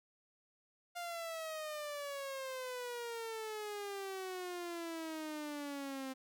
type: exponential sweep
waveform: sawtooth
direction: down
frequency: 704 to 261.6 Hz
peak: -37 dBFS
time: 0.95-6.14 s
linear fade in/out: 20 ms
effects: none